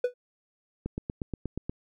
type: tone with exponential decay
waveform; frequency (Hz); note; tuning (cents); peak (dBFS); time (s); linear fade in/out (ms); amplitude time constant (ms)
triangle; 493.9; B4; 0; -17; 0.04-0.14; 5; 20
type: click train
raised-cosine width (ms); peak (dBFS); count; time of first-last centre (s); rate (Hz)
3; -19; 8; 0.86-1.695; 8.38
effects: none